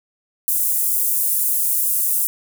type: high-pass noise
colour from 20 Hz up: pink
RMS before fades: -19 dBFS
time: 0.48-2.27 s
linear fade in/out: 0 ms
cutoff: 9900 Hz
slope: 24 dB/octave
effects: none